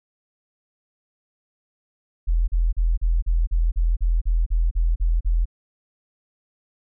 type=tone bursts; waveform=sine; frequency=41.6 Hz; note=E1; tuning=17 cents sharp; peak=-16 dBFS; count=13; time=2.27-5.456 s; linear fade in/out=20 ms; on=210 ms; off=38 ms; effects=none